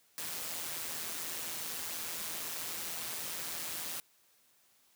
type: noise with amplitude modulation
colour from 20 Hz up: white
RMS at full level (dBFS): -37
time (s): 0.18-4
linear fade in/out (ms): 0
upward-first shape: sine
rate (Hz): 165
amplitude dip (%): 55
effects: white hiss -68 dBFS RMS until 4.95 s + high-pass 100 Hz 12 dB/octave